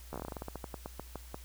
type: slowing click train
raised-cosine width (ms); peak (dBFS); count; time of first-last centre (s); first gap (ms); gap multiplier
1; -25; 19; 0.13-1.344; 13; 1.17
effects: added 60 Hz sine -48 dBFS peak until 1.44 s + white hiss -56 dBFS RMS until 1.44 s